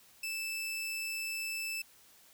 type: tone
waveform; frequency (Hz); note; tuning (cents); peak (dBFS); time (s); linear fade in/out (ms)
sawtooth; 2636; E7; -1; -32; 0.23-1.82; 5
effects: white hiss -61 dBFS RMS until 2.33 s